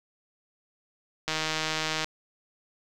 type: click train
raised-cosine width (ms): 0.2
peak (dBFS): -11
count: 121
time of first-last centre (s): 1.28-2.044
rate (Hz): 157
effects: none